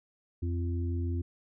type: harmonic tone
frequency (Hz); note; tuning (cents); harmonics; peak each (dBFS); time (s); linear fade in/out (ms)
86.2; F2; -22; 1 / 3 / 4; -29 / -39 / -41; 0.42-1.22; 10
effects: none